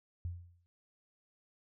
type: tone with exponential decay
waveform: sine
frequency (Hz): 87.31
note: F2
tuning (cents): 0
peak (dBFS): -33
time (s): 0.25-0.66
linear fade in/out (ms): 0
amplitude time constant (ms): 87
effects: none